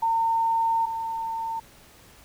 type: tone pair in turn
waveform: sine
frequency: 910 / 905.4 Hz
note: A#5 / A5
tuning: -42 / +49 cents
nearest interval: unison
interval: 9 cents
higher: first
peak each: -20 / -27 dBFS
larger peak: first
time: 0.02-0.86 / 0.86-1.6 s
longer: first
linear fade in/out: 10 ms
effects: pink hiss -52 dBFS RMS until 2.24 s